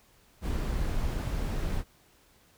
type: noise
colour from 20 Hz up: brown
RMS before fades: -30 dBFS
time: 0.41-1.84 s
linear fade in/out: 50 ms
effects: pink hiss -62 dBFS RMS until 2.57 s